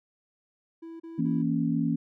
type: tone bursts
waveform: triangle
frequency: 329.6 Hz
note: E4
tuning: in tune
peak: -37 dBFS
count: 3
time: 0.82-1.426 s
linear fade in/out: 10 ms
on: 180 ms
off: 33 ms
type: chord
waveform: sine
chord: A# diminished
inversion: second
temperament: equal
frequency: 164.81 / 233.1 / 277.2 Hz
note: E3 / A#3 / C#4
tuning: 0 / 0 / 0 cents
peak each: -28 dBFS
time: 1.18-1.96 s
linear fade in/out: 10 ms
effects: none